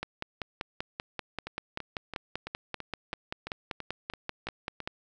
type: two click trains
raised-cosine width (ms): 0.3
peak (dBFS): -17 / -21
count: 26 / 11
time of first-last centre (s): 0.03-4.875 / 1.47-4.803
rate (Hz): 5.16 / 3
effects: none